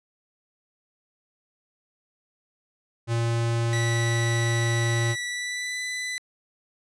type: tone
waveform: square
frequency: 116.5 Hz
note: A#2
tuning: 1 cent flat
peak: -23 dBFS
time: 3.07-5.16 s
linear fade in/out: 50 ms
type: tone with pitch glide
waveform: sawtooth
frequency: 1955 to 1996.1 Hz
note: B6 to B6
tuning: -18 to +18 cents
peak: -25 dBFS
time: 3.73-6.18 s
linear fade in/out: 0 ms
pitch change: +36 cents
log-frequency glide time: 5.25-5.81 s
effects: resampled to 22050 Hz